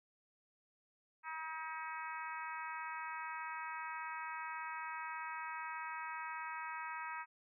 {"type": "harmonic tone", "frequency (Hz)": 318.3, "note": "D#4", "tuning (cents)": 39, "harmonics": [3, 4, 5, 6, 7, 8], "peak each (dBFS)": [-45, -47, -49, -51, -52, -53], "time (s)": [1.23, 7.26], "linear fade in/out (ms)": 50, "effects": []}